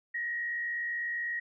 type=tone with frequency modulation; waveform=sine; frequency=1892 Hz; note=A#6; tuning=25 cents sharp; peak=-31 dBFS; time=0.14-1.4 s; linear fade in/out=10 ms; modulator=67.9 Hz; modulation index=0.55; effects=none